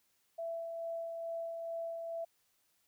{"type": "tone with tremolo", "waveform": "sine", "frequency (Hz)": 666, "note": "E5", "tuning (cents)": 18, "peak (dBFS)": -36, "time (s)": [0.38, 2.25], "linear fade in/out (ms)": 10, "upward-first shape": "sine", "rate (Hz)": 2.3, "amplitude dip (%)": 30, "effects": ["white hiss -75 dBFS RMS until 2.87 s"]}